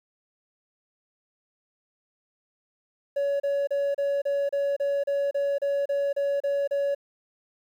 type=tone bursts; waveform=triangle; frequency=563 Hz; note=C#5; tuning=27 cents sharp; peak=-20 dBFS; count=14; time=3.16-6.949 s; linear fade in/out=10 ms; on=240 ms; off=33 ms; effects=tanh soft clip ceiling -17 dBFS + 10-bit